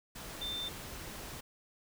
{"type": "tone in noise", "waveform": "sine", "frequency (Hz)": 3573, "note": "A7", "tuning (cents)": 26, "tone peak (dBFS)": -36, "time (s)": [0.41, 0.69], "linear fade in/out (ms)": 10, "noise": "pink", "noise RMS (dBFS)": -45, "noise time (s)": [0.15, 1.41], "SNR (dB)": 6, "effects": []}